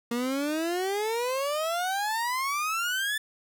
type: exponential sweep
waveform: 30% pulse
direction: up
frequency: 233.1 to 1760 Hz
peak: -24 dBFS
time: 0.11-3.18 s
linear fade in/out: 5 ms
effects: none